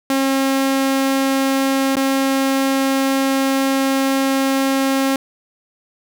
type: tone with dropouts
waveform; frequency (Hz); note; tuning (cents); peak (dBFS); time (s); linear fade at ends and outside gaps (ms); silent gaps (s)
sawtooth; 269.8; C#4; -47; -11; 0.1-5.16; 2; 1.956-1.967
effects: none